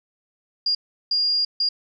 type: tone bursts at uneven times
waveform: sine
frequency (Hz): 4826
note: D8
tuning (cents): +46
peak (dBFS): -18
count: 3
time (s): 0.66-0.75 / 1.11-1.45 / 1.6-1.69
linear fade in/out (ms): 5
effects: none